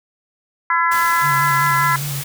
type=harmonic tone; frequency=336.9 Hz; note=E4; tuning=38 cents sharp; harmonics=3 / 4 / 5 / 6; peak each=-17 / -19 / -21 / -23 dBFS; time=0.7-1.96 s; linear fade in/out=2 ms
type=noise; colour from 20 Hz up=white; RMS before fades=-28 dBFS; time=0.91-2.24 s; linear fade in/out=10 ms
type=tone with vibrato; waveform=sine; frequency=141.4 Hz; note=C#3; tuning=35 cents sharp; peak=-23 dBFS; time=1.21-2.24 s; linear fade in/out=50 ms; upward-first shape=square; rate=5 Hz; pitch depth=38 cents each way
effects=none